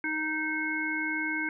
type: harmonic tone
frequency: 311.1 Hz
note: D#4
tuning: in tune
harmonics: 1 / 3 / 5 / 7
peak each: -34 / -41 / -32 / -32 dBFS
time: 0.04-1.49 s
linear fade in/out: 2 ms
effects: none